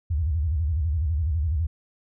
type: tone with vibrato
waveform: sine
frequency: 77.78 Hz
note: D#2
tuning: in tune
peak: -21 dBFS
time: 0.1-1.67 s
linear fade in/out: 10 ms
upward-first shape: square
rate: 12 Hz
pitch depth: 170 cents each way
effects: none